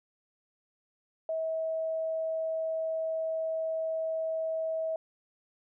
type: tone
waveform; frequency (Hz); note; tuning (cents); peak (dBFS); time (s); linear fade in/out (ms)
sine; 644; E5; -41; -29; 1.29-4.96; 2
effects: none